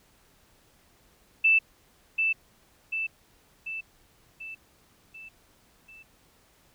sine tone with echo, 2647 Hz, E7, 7 cents sharp, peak -17 dBFS, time 1.44-1.59 s, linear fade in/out 10 ms, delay 740 ms, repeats 6, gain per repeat -5 dB, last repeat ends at 6.03 s, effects pink hiss -62 dBFS RMS until 6.74 s

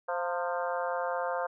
harmonic tone with a mistuned harmonic, 174.61 Hz, F3, in tune, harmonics 3 / 4 / 5 / 6 / 7 / 8 / 9, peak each -33 / -35 / -37 / -39 / -40 / -41 / -42 dBFS, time 0.08-1.47 s, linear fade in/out 10 ms, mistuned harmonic 5, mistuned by +57 cents, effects none

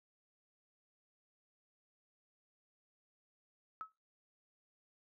sine tone with exponential decay, 1291 Hz, E6, 37 cents flat, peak -37 dBFS, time 3.81-3.92 s, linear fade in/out 0 ms, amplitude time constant 23 ms, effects noise-tail reverb RT60 0.3 s tail -24 dB re dry

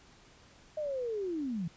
sine linear sweep, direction down, 625 to 155.56 Hz, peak -32 dBFS, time 0.77-1.68 s, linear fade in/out 5 ms, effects pink hiss -59 dBFS RMS until 1.76 s + resampled to 16000 Hz

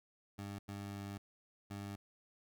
20% pulse tone bursts at uneven times, 100.2 Hz, G2, 38 cents sharp, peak -38 dBFS, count 3, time 0.38-0.59 / 0.68-1.18 / 1.7-1.96 s, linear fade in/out 10 ms, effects none

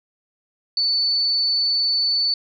sine tone, 4489 Hz, C#8, 21 cents sharp, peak -17 dBFS, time 0.77-2.34 s, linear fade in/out 2 ms, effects none

